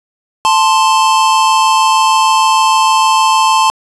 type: tone pair together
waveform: square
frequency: 880 / 1046.5 Hz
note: A5 / C6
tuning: 0 / 0 cents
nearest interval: minor third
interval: 300 cents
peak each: -11 dBFS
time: 0.45-3.7 s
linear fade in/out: 0 ms
effects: resampled to 24000 Hz + 7-bit